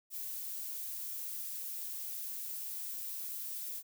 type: noise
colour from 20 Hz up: violet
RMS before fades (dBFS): -41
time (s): 0.1-3.83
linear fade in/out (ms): 50
effects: none